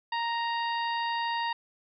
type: harmonic tone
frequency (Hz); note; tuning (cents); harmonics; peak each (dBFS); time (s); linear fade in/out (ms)
932.3; A#5; 0; 1 / 2 / 3 / 4 / 5; -29 / -35 / -39 / -41 / -43; 0.12-1.53; 5
effects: none